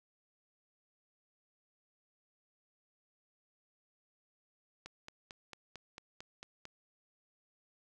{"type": "click train", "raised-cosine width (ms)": 0.2, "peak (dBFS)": -29, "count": 9, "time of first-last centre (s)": [4.86, 6.654], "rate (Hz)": 4.46, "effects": []}